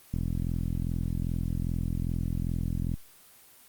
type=click train; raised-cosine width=5 ms; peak=-18 dBFS; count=120; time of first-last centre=0.14-2.94 s; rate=42.5 Hz; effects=white hiss -55 dBFS RMS until 3.68 s + Opus 24 kbps